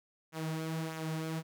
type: tone with flanger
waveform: sawtooth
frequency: 160 Hz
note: D#3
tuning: 49 cents sharp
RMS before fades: -37 dBFS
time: 0.32-1.43 s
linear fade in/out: 50 ms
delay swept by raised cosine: 0.21 to 5.21 ms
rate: 1.6 Hz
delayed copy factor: -0.55
effects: none